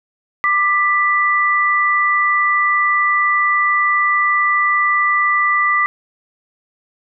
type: tone pair together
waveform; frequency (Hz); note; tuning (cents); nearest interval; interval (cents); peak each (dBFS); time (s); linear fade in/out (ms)
sine; 1187 / 1975.5; D6 / B6; +18 / 0; major sixth; 882; -15; 0.44-5.86; 0
effects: none